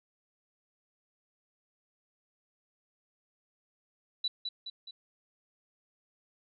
sine tone with echo, 3951 Hz, B7, in tune, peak -28 dBFS, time 4.24-4.28 s, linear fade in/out 5 ms, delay 210 ms, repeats 3, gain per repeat -5 dB, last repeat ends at 4.91 s, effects none

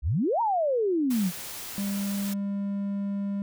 sine exponential two-way sweep, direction up then down, 58.27 to 957 to 168.4 Hz, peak -22 dBFS, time 0.02-1.32 s, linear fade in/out 50 ms, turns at 0.41 s
white noise, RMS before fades -38 dBFS, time 1.1-2.34 s, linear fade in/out 10 ms
triangle tone, 200 Hz, G3, 35 cents sharp, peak -25 dBFS, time 1.78-3.42 s, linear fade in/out 0 ms
effects none

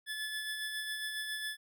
25% pulse tone with tremolo, 1727 Hz, A6, 33 cents flat, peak -31 dBFS, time 0.06-1.57 s, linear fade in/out 50 ms, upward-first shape sine, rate 7.3 Hz, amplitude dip 35%, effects none

